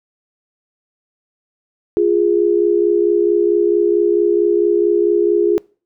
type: tone pair together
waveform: sine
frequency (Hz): 348.4 / 412.9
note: F4 / G#4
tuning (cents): -4 / -10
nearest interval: minor third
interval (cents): 294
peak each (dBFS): -14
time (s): 1.97-5.58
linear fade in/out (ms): 0
effects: noise-tail reverb RT60 0.4 s tail -25 dB re dry